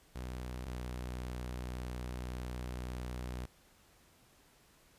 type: tone pair in turn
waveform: sawtooth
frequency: 62.2 / 61.77 Hz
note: B1 / B1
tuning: +13 / +1 cents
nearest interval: unison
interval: 12 cents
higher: first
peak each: -36 / -35 dBFS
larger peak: second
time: 0.15-0.66 / 0.66-3.46 s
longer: second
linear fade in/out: 10 ms
effects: pink hiss -65 dBFS RMS until 4.98 s + resampled to 32000 Hz